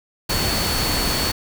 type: tone in noise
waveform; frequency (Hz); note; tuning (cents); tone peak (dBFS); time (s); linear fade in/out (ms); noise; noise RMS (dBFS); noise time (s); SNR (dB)
sine; 4435; C#8; 0; -25; 0.29-1.32; 10; pink; -22; 0.29-1.32; -6
effects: none